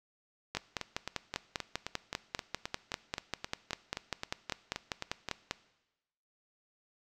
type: two click trains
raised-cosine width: 0.2 ms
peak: -18 / -15 dBFS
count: 19 / 26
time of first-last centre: 0.55-5.287 / 0.57-5.511 s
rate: 3.8 / 5.06 Hz
effects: noise-tail reverb RT60 1.0 s tail -18 dB re dry